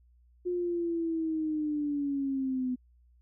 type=linear sweep; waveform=sine; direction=down; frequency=359.1 to 250 Hz; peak=-28 dBFS; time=0.45-2.76 s; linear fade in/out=20 ms; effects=added 60 Hz sine -59 dBFS peak until 3.21 s